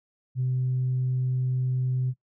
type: tone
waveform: sine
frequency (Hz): 127.9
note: C3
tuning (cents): -39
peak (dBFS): -22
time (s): 0.35-2.14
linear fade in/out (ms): 50
effects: noise-tail reverb RT60 0.1 s tail -19 dB re dry + tanh soft clip ceiling -19 dBFS